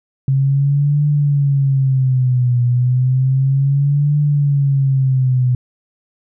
sine tone with vibrato, 134 Hz, C3, 42 cents sharp, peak -11 dBFS, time 0.28-5.55 s, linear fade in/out 2 ms, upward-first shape triangle, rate 0.32 Hz, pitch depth 170 cents each way, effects none

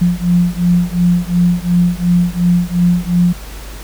sine beating tone pair, 174.61 / 177.41 Hz, F3 / F3, 0 / +28 cents, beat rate 2.8 Hz, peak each -13 dBFS, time 0.01-3.33 s, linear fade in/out 10 ms, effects added 50 Hz sine -28 dBFS peak until 3.83 s + pink hiss -34 dBFS RMS until 3.83 s

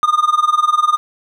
triangle tone with tremolo, 1221 Hz, D#6, 33 cents flat, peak -6 dBFS, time 0.03-0.97 s, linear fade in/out 0 ms, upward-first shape sine, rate 20 Hz, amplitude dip 90%, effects none

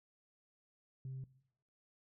sine tone, 131.9 Hz, C3, 14 cents sharp, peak -40 dBFS, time 1.05-1.24 s, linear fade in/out 2 ms, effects noise-tail reverb RT60 0.7 s tail -20 dB re dry + tanh soft clip ceiling -39 dBFS

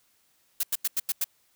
blue noise bursts, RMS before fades -26 dBFS, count 6, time 0.6-1.243 s, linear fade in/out 5 ms, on 33 ms, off 89 ms, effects white hiss -67 dBFS RMS until 1.55 s

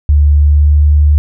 sine tone with pitch glide, 73.2 to 74.09 Hz, D2 to D2, -5 to +16 cents, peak -4 dBFS, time 0.09-1.18 s, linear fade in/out 0 ms, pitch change +21 cents, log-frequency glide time 0.33-0.81 s, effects none

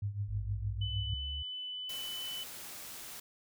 sine tone with tremolo, 101.7 Hz, G#2, 36 cents flat, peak -30 dBFS, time 0.02-1.14 s, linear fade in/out 5 ms, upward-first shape triangle, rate 6.5 Hz, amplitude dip 85%
sine exponential sweep, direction up, 51.4 to 73.42 Hz, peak -38 dBFS, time 0.28-1.43 s, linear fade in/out 10 ms
sine tone, 3001 Hz, F#7, 24 cents sharp, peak -38 dBFS, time 0.81-2.44 s, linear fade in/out 10 ms
white noise, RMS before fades -46 dBFS, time 1.89-3.2 s, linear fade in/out 5 ms
effects none

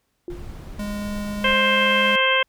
sine tone with exponential decay, 350 Hz, F4, 4 cents sharp, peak -26 dBFS, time 0.28-0.56 s, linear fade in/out 1 ms, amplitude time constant 60 ms
brown noise, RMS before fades -35 dBFS, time 0.3-1.54 s, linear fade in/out 2 ms
square tone, 206 Hz, G#3, 14 cents flat, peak -27 dBFS, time 0.79-2.16 s, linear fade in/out 5 ms
harmonic tone, 526 Hz, C5, 9 cents sharp, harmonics 1 / 2 / 3 / 4 / 5 / 6, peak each -23 / -23 / -23 / -23 / -23 / -23 dBFS, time 1.44-2.43 s, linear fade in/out 5 ms
effects pink hiss -71 dBFS RMS until 2.48 s

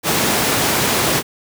pink high-pass noise, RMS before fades -17 dBFS, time 0.03-1.23 s, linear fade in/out 50 ms, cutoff 140 Hz, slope 12 dB/octave, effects none

